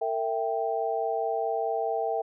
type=chord; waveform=sine; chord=E diminished; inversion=second; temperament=equal with one note detuned; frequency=454.7 / 659.3 / 784 Hz; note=Bb4 / E5 / G5; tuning=-43 / 0 / 0 cents; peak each=-30 dBFS; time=0.01-2.22 s; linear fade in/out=10 ms; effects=none